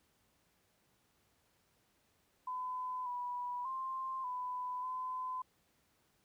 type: tone with pitch steps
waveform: sine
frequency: 1010 / 981 / 1051 / 999 / 1018 Hz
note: B5 / B5 / C6 / B5 / C6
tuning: +39 / -12 / +7 / +20 / -48 cents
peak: -37 dBFS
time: 2.47-5.42 s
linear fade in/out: 5 ms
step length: 590 ms
effects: pink hiss -74 dBFS RMS until 6.24 s + high-pass 60 Hz 12 dB/octave